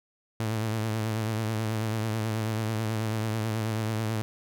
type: tone with vibrato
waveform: sawtooth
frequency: 110 Hz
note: A2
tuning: in tune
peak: -23 dBFS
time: 0.4-4.22 s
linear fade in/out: 0 ms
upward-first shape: triangle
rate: 9.2 Hz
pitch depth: 60 cents each way
effects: none